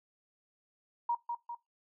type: tone with echo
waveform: sine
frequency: 947 Hz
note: A#5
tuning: 27 cents sharp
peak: -27 dBFS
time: 1.09-1.15 s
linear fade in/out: 5 ms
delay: 200 ms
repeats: 2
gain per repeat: -5 dB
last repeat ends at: 1.55 s
effects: noise-tail reverb RT60 0.2 s tail -20 dB re dry